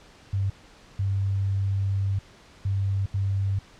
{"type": "tone bursts at uneven times", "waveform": "sine", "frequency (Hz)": 98, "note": "G2", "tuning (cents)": 0, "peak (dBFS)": -22, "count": 4, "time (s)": [[0.33, 0.5], [0.99, 2.19], [2.65, 3.06], [3.14, 3.59]], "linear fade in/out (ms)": 5, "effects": ["pink hiss -52 dBFS RMS until 3.79 s", "low-pass 6000 Hz 12 dB/octave"]}